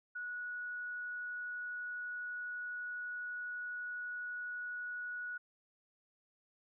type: tone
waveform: sine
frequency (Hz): 1464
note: F#6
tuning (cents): -19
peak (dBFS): -39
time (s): 0.15-5.38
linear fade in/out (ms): 10
effects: none